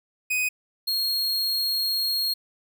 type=tone pair in turn; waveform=45% pulse; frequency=2500 / 4266 Hz; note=D#7 / C8; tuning=+8 / +33 cents; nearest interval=major sixth; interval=925 cents; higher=second; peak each=-22 dBFS; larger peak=neither; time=0.3-0.49 / 0.87-2.34 s; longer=second; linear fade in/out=10 ms; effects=none